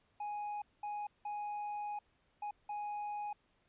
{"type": "tone bursts at uneven times", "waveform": "triangle", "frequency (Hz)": 830.6, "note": "G#5", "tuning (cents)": 0, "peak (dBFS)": -36, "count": 5, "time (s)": [[0.2, 0.62], [0.83, 1.07], [1.25, 1.99], [2.42, 2.51], [2.69, 3.33]], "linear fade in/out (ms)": 5, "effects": ["pink hiss -74 dBFS RMS until 3.68 s", "resampled to 8000 Hz"]}